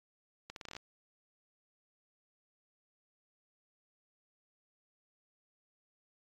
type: accelerating click train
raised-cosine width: 0.2 ms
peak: -27 dBFS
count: 9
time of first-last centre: 0.5-0.766 s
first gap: 62 ms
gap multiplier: 0.81
effects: AAC 32 kbps